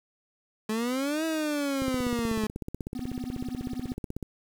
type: exponential two-way sweep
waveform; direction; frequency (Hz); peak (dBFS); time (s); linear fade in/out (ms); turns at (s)
30% pulse; up then down; 213.1 to 325.4 to 213.1; -24; 0.69-2.47; 5; 1.25
type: click train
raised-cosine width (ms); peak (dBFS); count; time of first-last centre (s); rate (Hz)
3; -21; 40; 1.82-4.227; 16.2
type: tone with tremolo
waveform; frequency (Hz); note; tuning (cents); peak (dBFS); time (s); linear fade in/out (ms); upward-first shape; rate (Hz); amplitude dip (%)
triangle; 251; B3; +28; -27; 2.95-3.94; 2; triangle; 16; 95
effects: 8-bit